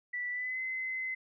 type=tone with pitch glide; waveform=sine; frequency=1966 to 2048 Hz; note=B6 to C7; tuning=-8 to -38 cents; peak=-33 dBFS; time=0.13-1.15 s; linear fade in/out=10 ms; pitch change=+70 cents; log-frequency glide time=0.31-0.6 s; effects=none